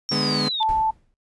sine linear sweep, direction down, 5570 to 3497 Hz, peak -23 dBFS, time 0.09-0.63 s, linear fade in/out 0 ms
30% pulse chord, G# diminished, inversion second, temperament just, 149.51 / 207.7 / 249.2 Hz, D3 / G#3 / B3, +31 / 0 / +16 cents, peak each -24 dBFS, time 0.11-0.49 s, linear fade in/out 10 ms
sine tone, 879 Hz, A5, 2 cents flat, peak -18 dBFS, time 0.6-0.91 s, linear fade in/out 10 ms
brown noise with exponential decay, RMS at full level -29 dBFS, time 0.69-1.14 s, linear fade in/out 0 ms, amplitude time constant 96 ms
effects noise-tail reverb RT60 0.1 s tail -20 dB re dry + resampled to 24000 Hz

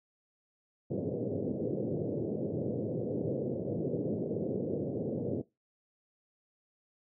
white band-pass noise, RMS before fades -34 dBFS, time 0.9-5.42 s, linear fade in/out 10 ms, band 100 to 530 Hz, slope 48 dB/octave, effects noise-tail reverb RT60 0.2 s tail -18 dB re dry

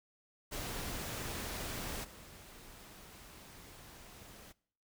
pink noise with level steps, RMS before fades -41 / -54 dBFS, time 0.51-4.53 s, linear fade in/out 20 ms, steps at 2.03 s, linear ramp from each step 20 ms, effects noise-tail reverb RT60 0.6 s tail -23 dB re dry

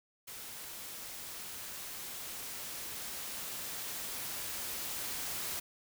white noise with level ramp, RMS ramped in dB -46 to -38 dBFS, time 0.27-5.6 s, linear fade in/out 10 ms, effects none

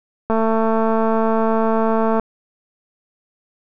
click train, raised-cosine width 1 ms, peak -6 dBFS, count 424, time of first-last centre 0.3-2.197 s, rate 223 Hz, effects none

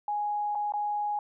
sine tone with dropouts, 830.6 Hz, G#5, in tune, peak -27 dBFS, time 0.08-1.19 s, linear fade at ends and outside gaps 2 ms, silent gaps 0.55-0.554 / 0.722-0.737 s, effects none

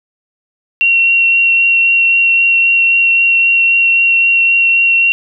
sine tone with vibrato, 2736 Hz, F7, 36 cents flat, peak -7 dBFS, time 0.81-5.12 s, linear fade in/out 0 ms, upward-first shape triangle, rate 3.8 Hz, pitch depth 11 cents each way, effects none

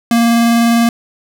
square tone with vibrato, 233.1 Hz, A#3, in tune, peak -9 dBFS, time 0.11-0.89 s, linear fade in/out 2 ms, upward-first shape sine, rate 20 Hz, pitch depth 18 cents each way, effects none

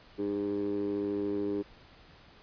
15% pulse tone with band-pass filter, 101.5 Hz, G#2, 39 cents flat, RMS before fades -32 dBFS, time 0.18-1.63 s, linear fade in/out 20 ms, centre 360 Hz, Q 8.2, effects pink hiss -56 dBFS RMS until 2.42 s + resampled to 11025 Hz

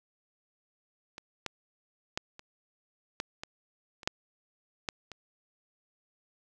clicks, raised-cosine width 0.2 ms, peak -25 / -16 / -14 / -29 / -15 / -21 / -29 / -10 / -14 / -26 dBFS, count 10, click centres 1.181 / 1.463 / 2.175 / 2.394 / 3.201 / 3.435 / 4.032 / 4.075 / 4.888 / 5.117 s, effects none

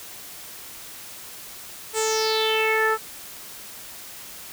sawtooth tone with low-pass filter sweep, 439.6 Hz, A4, 2 cents flat, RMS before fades -22 dBFS, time 1.93-2.98 s, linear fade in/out 50 ms, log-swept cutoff 8500 to 1400 Hz, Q 5.7, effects white hiss -40 dBFS RMS until 4.52 s

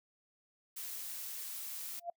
blue noise, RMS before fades -43 dBFS, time 0.76-2 s, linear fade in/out 10 ms
sine tone with exponential growth, 690 Hz, F5, 21 cents flat, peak -33 dBFS, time 1.98-2.1 s, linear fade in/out 5 ms, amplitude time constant 26 ms
effects noise-tail reverb RT60 0.1 s tail -26 dB re dry

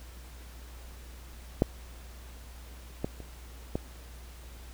clicks, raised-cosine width 2 ms, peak -8 / -16 / -30 / -16 dBFS, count 4, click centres 1.621 / 3.045 / 3.203 / 3.755 s, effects added 60 Hz sine -45 dBFS peak until 4.73 s + pink hiss -53 dBFS RMS until 4.73 s

